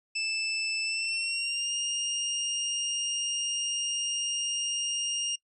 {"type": "tone with pitch glide", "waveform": "25% pulse", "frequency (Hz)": [2637, 2826], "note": ["E7", "F7"], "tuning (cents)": [0, 20], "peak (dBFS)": -25, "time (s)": [0.15, 5.36], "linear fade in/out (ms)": 10, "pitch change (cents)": 120, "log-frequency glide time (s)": [0.83, 1.74], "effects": ["noise-tail reverb RT60 0.1 s tail -24 dB re dry", "resampled to 24000 Hz"]}